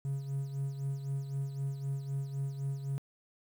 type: tone with tremolo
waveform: triangle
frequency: 137.8 Hz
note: C#3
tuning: 10 cents flat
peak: -28 dBFS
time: 0.05-2.98 s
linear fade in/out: 0 ms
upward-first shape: sine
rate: 3.9 Hz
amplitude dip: 65%
effects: tanh soft clip ceiling -25 dBFS + 10-bit